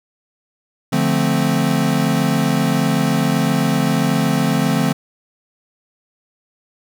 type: chord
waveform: square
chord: D minor seventh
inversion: none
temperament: equal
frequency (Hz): 146.83 / 174.61 / 220 / 261.6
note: D3 / F3 / A3 / C4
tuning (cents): 0 / 0 / 0 / 0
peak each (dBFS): -21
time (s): 0.92-4.93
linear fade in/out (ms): 10
effects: none